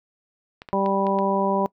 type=clicks; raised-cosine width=0.3 ms; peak=-22 dBFS; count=5; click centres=0.619 / 0.688 / 0.861 / 1.068 / 1.188 s
type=harmonic tone; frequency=196 Hz; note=G3; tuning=in tune; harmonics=1 / 2 / 3 / 4 / 5; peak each=-25 / -26 / -25 / -28 / -25 dBFS; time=0.73-1.66 s; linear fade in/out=0 ms
effects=noise-tail reverb RT60 0.1 s tail -22 dB re dry